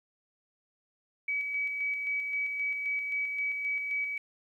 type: tone with tremolo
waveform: sine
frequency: 2278 Hz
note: C#7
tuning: 47 cents sharp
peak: -28 dBFS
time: 1.28-4.18 s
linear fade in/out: 5 ms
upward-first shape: square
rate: 3.8 Hz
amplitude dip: 35%
effects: 11-bit